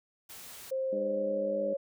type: noise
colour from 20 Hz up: white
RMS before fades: -47 dBFS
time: 0.29-0.71 s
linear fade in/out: 10 ms
type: tone with pitch glide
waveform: sine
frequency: 528 to 553.6 Hz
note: C5 to C#5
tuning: +16 to -2 cents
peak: -29 dBFS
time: 0.71-1.77 s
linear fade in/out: 10 ms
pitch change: +82 cents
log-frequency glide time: 0.94-1.63 s
type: harmonic tone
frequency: 101.7 Hz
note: G#2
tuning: 36 cents flat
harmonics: 2 / 3 / 4 / 5 / 6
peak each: -39 / -41 / -42 / -43 / -44 dBFS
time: 0.92-1.74 s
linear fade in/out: 10 ms
effects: none